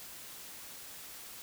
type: silence
effects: white hiss -48 dBFS RMS until 1.42 s